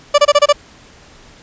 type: tone bursts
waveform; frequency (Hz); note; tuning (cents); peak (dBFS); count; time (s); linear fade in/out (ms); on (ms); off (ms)
30% pulse; 583; D5; -13; -3; 6; 0.14-0.528; 10; 43; 26
effects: pink hiss -43 dBFS RMS until 1.42 s + resampled to 16000 Hz